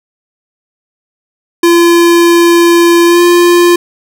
square tone with pitch glide, 341.9 to 348.5 Hz, F4 to F4, -37 to -4 cents, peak -4 dBFS, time 1.63-3.76 s, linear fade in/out 5 ms, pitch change +33 cents, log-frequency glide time 3.06-3.22 s, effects none

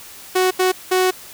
sawtooth tone bursts at uneven times, 370.4 Hz, F#4, 2 cents sharp, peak -10 dBFS, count 3, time 0.35-0.51 / 0.59-0.72 / 0.91-1.11 s, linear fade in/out 10 ms, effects white hiss -39 dBFS RMS until 1.33 s

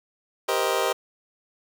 25% pulse chord, C minor seventh, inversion second, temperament just, 392.4 / 470.9 / 523.3 / 627.9 Hz, G4 / Bb4 / C5 / Eb5, +2 / +18 / 0 / +16 cents, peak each -24 dBFS, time 0.48-0.93 s, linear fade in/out 10 ms, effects 8-bit

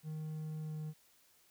triangle tone with pitch glide, 155.56 to 154.31 Hz, D#3 to D#3, 0 to -14 cents, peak -37 dBFS, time 0.03-0.94 s, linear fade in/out 50 ms, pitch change -14 cents, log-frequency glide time 0.61-0.79 s, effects white hiss -68 dBFS RMS until 1.5 s

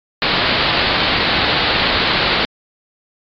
white low-pass noise, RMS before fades -17 dBFS, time 0.22-2.45 s, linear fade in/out 0 ms, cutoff 4600 Hz, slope 96 dB/octave, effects AAC 32 kbps

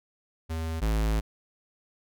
square tone pair in turn, 80.9 / 53.99 Hz, E2 / A1, -32 / -32 cents, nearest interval perfect fifth, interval 700 cents, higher first, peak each -30 / -24 dBFS, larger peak second, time 0.49-0.81 / 0.81-1.21 s, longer second, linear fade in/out 20 ms, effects none

